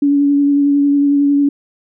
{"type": "tone with vibrato", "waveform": "sine", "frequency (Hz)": 284.3, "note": "C#4", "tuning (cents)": 44, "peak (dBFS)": -9, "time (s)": [0.02, 1.49], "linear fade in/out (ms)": 5, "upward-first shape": "sine", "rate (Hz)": 11, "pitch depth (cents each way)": 15, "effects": []}